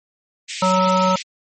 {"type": "high-pass noise", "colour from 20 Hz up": "pink", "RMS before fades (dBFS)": -28, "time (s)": [0.48, 1.23], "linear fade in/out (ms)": 20, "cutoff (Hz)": 2000, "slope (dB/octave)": 48}
{"type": "harmonic tone", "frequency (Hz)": 186.2, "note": "F#3", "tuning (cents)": 11, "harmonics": [1, 3, 5, 7], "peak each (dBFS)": [-19, -19, -19, -19], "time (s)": [0.62, 1.16], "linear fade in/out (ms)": 5}
{"effects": ["MP3 32 kbps"]}